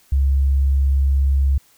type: tone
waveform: sine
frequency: 68.4 Hz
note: C#2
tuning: 23 cents flat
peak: -13 dBFS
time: 0.12-1.58 s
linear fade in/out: 5 ms
effects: white hiss -55 dBFS RMS until 1.77 s